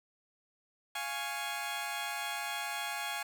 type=chord; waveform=15% pulse; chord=Db major; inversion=first; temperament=equal; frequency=698.5 / 830.6 / 1108.7 Hz; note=F5 / Ab5 / Db6; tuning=0 / 0 / 0 cents; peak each=-35 / -31 / -36 dBFS; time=0.95-3.23 s; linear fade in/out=5 ms; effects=none